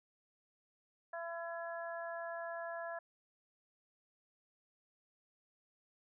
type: harmonic tone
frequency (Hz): 336.8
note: E4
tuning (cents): +37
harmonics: 2 / 3 / 4 / 5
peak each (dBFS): -42 / -49 / -51 / -47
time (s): 1.13-2.99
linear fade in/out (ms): 5
effects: none